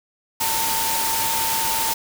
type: tone in noise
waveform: sine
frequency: 903 Hz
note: A5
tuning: 45 cents sharp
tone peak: -25 dBFS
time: 0.4-1.94 s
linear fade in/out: 10 ms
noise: white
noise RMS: -23 dBFS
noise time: 0.4-1.94 s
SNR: -5 dB
effects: none